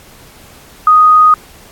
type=tone; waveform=sine; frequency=1244.5 Hz; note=D#6; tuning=in tune; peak=-3 dBFS; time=0.87-1.34 s; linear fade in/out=2 ms; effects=pink hiss -40 dBFS RMS until 1.71 s + AAC 64 kbps